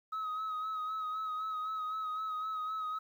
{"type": "tone with vibrato", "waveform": "sine", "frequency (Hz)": 1274, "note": "D#6", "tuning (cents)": 41, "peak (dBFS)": -32, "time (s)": [0.12, 2.99], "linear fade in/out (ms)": 10, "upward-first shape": "sine", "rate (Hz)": 3.9, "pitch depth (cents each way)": 34, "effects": ["tanh soft clip ceiling -33 dBFS", "11-bit"]}